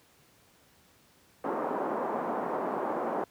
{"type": "band-pass noise", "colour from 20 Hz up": "white", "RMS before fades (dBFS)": -32, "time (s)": [1.44, 3.24], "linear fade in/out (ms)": 2, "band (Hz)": [220, 1000], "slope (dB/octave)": 24, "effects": ["pink hiss -62 dBFS RMS until 3.3 s", "high-pass 80 Hz 12 dB/octave"]}